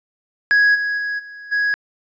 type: tone with level steps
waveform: triangle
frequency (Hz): 1663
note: G#6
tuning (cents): +2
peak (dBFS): -9 / -17 / -19 / -32 / -14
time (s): 0.51-1.74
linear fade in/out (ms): 0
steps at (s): 0.74 / 0.97 / 1.18 / 1.51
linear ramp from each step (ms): 20
effects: resampled to 16000 Hz